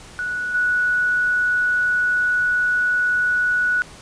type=tone with level steps; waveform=sine; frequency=1471 Hz; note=F#6; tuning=11 cents flat; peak=-22 / -16 dBFS; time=0.19-3.82 s; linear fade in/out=0 ms; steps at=0.54 s; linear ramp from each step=10 ms; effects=pink hiss -42 dBFS RMS until 4.01 s + resampled to 22050 Hz